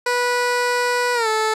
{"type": "tone with pitch glide", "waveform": "15% pulse", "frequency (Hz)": [489.9, 436.5], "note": ["B4", "A4"], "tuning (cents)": [-14, -14], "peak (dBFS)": -11, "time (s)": [0.06, 1.54], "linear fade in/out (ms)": 5, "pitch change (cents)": -200, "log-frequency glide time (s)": [1.14, 1.28], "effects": ["low-pass 9000 Hz 12 dB/octave"]}